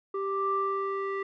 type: tone with low-pass filter sweep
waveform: square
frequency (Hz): 392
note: G4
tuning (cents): 0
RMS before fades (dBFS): -30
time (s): 0.14-1.23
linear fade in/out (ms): 5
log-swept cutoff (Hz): 970 to 1700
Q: 5.7
effects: none